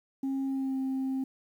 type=tone with pitch glide; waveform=sine; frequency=270 to 264.9 Hz; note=C#4 to C4; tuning=-45 to +22 cents; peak=-26 dBFS; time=0.23-1.24 s; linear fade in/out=5 ms; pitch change=-33 cents; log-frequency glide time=0.47-0.78 s; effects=tanh soft clip ceiling -27 dBFS + 10-bit